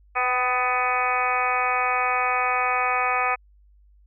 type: harmonic tone with a mistuned harmonic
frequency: 250 Hz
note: B3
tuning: 21 cents sharp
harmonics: 2 / 3 / 4 / 5 / 6 / 7 / 8 / 9 / 10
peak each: -33 / -26 / -30 / -25 / -37 / -32 / -35 / -28 / -29 dBFS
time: 0.15-3.36 s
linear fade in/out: 20 ms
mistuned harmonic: 3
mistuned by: +20 cents
effects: added 50 Hz sine -52 dBFS peak until 4.06 s